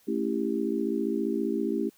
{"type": "chord", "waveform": "sine", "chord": "A dominant seventh", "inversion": "none", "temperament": "just", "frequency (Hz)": [220, 275, 330, 396], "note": ["A3", "C#4", "E4", "G4"], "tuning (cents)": [0, -14, 2, 18], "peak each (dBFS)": -31, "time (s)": [0.07, 1.9], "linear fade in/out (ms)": 20, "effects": ["white hiss -62 dBFS RMS until 1.97 s"]}